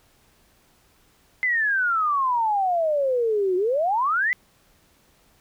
sine exponential two-way sweep, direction down then up, 2058 to 356.6 to 2058 Hz, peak -19 dBFS, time 1.43-4.33 s, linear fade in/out 0 ms, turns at 3.56 s, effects pink hiss -60 dBFS RMS until 5.4 s

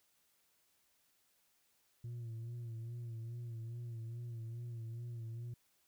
sine tone with vibrato, 116.54 Hz, A#2, in tune, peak -39 dBFS, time 2.04-5.54 s, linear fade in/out 5 ms, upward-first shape sine, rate 2.4 Hz, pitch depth 54 cents each way, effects tanh soft clip ceiling -41 dBFS + white hiss -75 dBFS RMS until 5.87 s

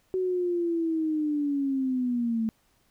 sine linear sweep, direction down, 375.4 to 220 Hz, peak -24 dBFS, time 0.14-2.49 s, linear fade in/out 0 ms, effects pink hiss -67 dBFS RMS until 2.9 s

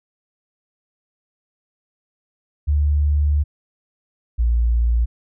sine tone pair in turn, 73.42 / 58.27 Hz, D2 / A#1, 0 / 0 cents, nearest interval major third, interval 400 cents, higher first, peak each -14 dBFS, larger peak neither, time 2.67-3.44 / 4.38-5.06 s, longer first, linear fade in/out 20 ms, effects none

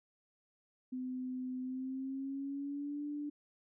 sine tone with pitch glide, 255.1 to 293 Hz, C4 to D4, -44 to -4 cents, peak -37 dBFS, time 0.92-3.3 s, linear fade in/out 10 ms, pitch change +240 cents, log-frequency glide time 1.61-3.05 s, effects none

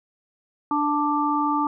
harmonic tone, 294.3 Hz, D4, 4 cents sharp, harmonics 1 / 3 / 4, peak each -24 / -24 / -24 dBFS, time 0.71-1.67 s, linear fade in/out 2 ms, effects none

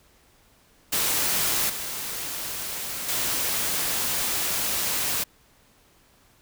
white noise with level steps, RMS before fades -24 / -32 / -26 dBFS, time 0.92-5.24 s, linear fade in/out 10 ms, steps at 1.69 / 3.08 s, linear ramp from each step 10 ms, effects pink hiss -59 dBFS RMS until 6.41 s

